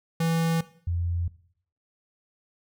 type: tone pair in turn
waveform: square / sine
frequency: 164.81 / 86.1 Hz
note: E3 / F2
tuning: 0 / -24 cents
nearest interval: major seventh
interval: 1124 cents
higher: first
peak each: -23 / -24 dBFS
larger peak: first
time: 0.2-0.61 / 0.87-1.28 s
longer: neither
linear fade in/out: 5 ms
effects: noise-tail reverb RT60 0.6 s tail -18 dB re dry